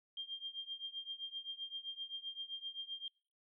sine tone with tremolo, 3196 Hz, G7, 33 cents sharp, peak -38 dBFS, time 0.17-3.08 s, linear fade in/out 2 ms, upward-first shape triangle, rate 7.7 Hz, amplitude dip 95%, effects noise-tail reverb RT60 0.5 s tail -26 dB re dry

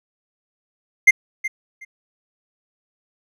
triangle tone with echo, 2097 Hz, C7, 3 cents sharp, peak -4 dBFS, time 1.07-1.11 s, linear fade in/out 10 ms, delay 370 ms, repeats 2, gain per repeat -15 dB, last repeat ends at 1.85 s, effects none

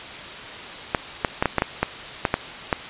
clicks, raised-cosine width 0.5 ms, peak -3 dBFS, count 10, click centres 0.948 / 1.248 / 1.425 / 1.457 / 1.583 / 1.621 / 1.83 / 2.252 / 2.341 / 2.728 s, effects white hiss -35 dBFS RMS until 2.89 s + resampled to 8000 Hz

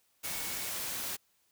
sine tone in noise, 2217 Hz, C#7, in tune, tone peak -48 dBFS, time 0.23-0.71 s, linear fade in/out 20 ms, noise white, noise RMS -37 dBFS, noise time 0.23-1.17 s, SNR -14 dB, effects white hiss -72 dBFS RMS until 1.51 s

